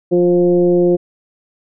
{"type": "tone with frequency modulation", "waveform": "sine", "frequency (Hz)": 352.5, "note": "F4", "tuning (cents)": 16, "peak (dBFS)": -9, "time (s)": [0.11, 0.97], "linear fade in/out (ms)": 20, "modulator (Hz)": 176, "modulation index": 0.84, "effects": []}